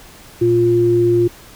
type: tone pair together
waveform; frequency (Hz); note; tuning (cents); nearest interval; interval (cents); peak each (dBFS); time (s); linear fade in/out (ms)
sine; 116.92 / 350; A#2 / F4; +6 / +4; octave + perfect fifth; 1898; -19 / -11; 0.41-1.28; 10
effects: pink hiss -41 dBFS RMS until 1.55 s